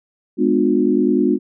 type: chord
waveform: sine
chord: G# diminished seventh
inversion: none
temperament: just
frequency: 207.7 / 249.2 / 299 / 358.8 Hz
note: G#3 / B3 / D4 / F4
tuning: 0 / +16 / +31 / +47 cents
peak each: -20 / -18 / -18 / -18 dBFS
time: 0.37-1.39 s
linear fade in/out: 50 ms
effects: none